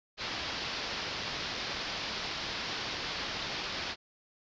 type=low-pass noise; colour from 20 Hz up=white; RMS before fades=-37 dBFS; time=0.17-3.96 s; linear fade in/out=50 ms; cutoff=5200 Hz; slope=48 dB/octave; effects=resampled to 16000 Hz